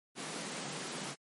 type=high-pass noise; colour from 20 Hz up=pink; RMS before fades=-41 dBFS; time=0.15-1.16 s; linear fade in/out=50 ms; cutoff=140 Hz; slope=96 dB/octave; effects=MP3 48 kbps